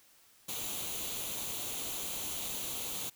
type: noise with comb filter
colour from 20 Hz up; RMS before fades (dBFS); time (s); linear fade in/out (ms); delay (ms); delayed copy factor
white; -38; 0.48-3.1; 10; 0.29; +0.6
effects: white hiss -63 dBFS RMS until 3.15 s